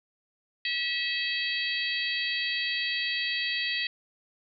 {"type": "harmonic tone", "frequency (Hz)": 648, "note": "E5", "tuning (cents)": -30, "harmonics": [3, 4, 5, 6, 7], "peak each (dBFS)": [-32, -33, -34, -35, -35], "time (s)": [0.65, 3.87], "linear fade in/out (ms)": 2, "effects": []}